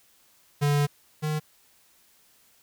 square tone pair in turn, 144.9 / 153.14 Hz, D3 / D#3, -23 / -27 cents, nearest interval minor second, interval 96 cents, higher second, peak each -21 / -26 dBFS, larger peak first, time 0.61-0.87 / 1.22-1.4 s, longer first, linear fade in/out 20 ms, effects white hiss -61 dBFS RMS until 2.62 s

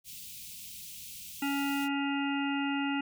white band-stop noise, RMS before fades -45 dBFS, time 0.04-1.89 s, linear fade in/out 50 ms, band 230 to 2400 Hz, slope 48 dB/octave
harmonic tone, 280 Hz, C#4, 18 cents sharp, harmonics 1 / 3 / 5 / 7 / 9 / 10, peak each -30 / -37 / -39 / -42 / -42 / -40 dBFS, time 1.42-3.01 s, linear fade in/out 5 ms
effects none

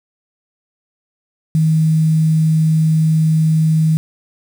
sine tone with quantisation, 158.2 Hz, D#3, 29 cents sharp, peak -10 dBFS, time 1.55-3.97 s, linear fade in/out 0 ms, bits 6, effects none

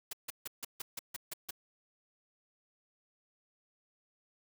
white noise bursts, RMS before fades -40 dBFS, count 9, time 0.11-1.508 s, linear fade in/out 5 ms, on 22 ms, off 150 ms, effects none

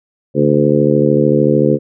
harmonic tone with a mistuned harmonic, 73.42 Hz, D2, in tune, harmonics 2 / 3 / 4 / 5 / 6 / 7, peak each -16 / -16 / -16 / -16 / -16 / -16 dBFS, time 0.34-1.79 s, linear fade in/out 50 ms, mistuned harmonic 2, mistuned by -64 cents, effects none

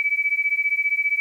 sine beating tone pair, 2287 / 2302 Hz, D7 / D7, -47 / -35 cents, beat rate 15 Hz, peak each -22 dBFS, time 0-1.2 s, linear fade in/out 0 ms, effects 9-bit

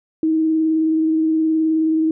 sine tone with vibrato, 317.8 Hz, D#4, 37 cents sharp, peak -14 dBFS, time 0.23-2.11 s, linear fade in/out 2 ms, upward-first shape sine, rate 19 Hz, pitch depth 18 cents each way, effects none

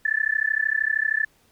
sine tone with amplitude modulation, 1751 Hz, A6, 9 cents flat, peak -16 dBFS, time 0.05-1.25 s, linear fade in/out 5 ms, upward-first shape sine, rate 33 Hz, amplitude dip 100%, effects pink hiss -61 dBFS RMS until 1.51 s

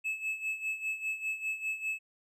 triangle tone with tremolo, 2600 Hz, E7, 24 cents flat, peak -28 dBFS, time 0.04-1.99 s, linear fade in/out 20 ms, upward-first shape sine, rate 5 Hz, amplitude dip 75%, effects resampled to 32000 Hz

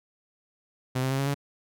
sawtooth tone with pitch steps, 128.6 / 131.68 / 134.84 / 138.07 / 141.38 Hz, C3 / C3 / C#3 / C#3 / C#3, -30 / +11 / -48 / -7 / +34 cents, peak -21 dBFS, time 0.95-1.345 s, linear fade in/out 10 ms, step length 79 ms, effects none

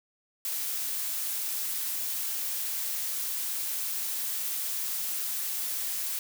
blue noise, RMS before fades -32 dBFS, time 0.45-6.19 s, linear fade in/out 2 ms, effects none

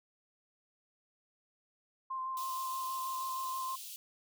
sine tone with vibrato, 1046.5 Hz, C6, in tune, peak -35 dBFS, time 2.1-3.76 s, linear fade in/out 10 ms, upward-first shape square, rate 6.3 Hz, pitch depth 12 cents each way
white high-pass noise, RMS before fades -46 dBFS, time 2.37-3.96 s, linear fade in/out 0 ms, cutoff 2700 Hz, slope 48 dB/octave
effects none

